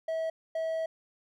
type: tone pair in turn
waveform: triangle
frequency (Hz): 647 / 647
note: E5 / E5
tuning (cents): -32 / -32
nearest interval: unison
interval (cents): 0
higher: neither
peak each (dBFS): -27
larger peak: neither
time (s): 0.08-0.3 / 0.55-0.86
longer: second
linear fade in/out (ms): 5
effects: none